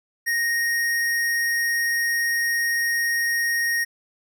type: tone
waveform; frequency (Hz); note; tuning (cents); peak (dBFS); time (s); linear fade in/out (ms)
square; 1864.7; A#6; 0; -21; 0.26-3.85; 20
effects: none